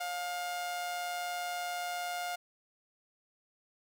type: tone with amplitude modulation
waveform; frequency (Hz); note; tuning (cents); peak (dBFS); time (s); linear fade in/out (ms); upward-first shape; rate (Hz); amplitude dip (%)
sawtooth; 709; F5; +26; -29; 0-2.36; 10; sine; 161; 40
effects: none